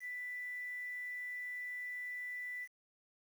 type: tone with quantisation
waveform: sine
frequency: 1982 Hz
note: B6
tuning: 6 cents sharp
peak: -40 dBFS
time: 0-2.68 s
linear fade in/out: 50 ms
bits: 10
effects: none